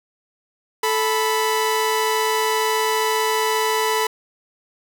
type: tone pair together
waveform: sawtooth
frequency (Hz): 437.1 / 989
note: A4 / B5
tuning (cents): -11 / +2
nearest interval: octave + major second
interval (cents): 1413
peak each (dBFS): -17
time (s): 0.83-4.07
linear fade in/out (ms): 5
effects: none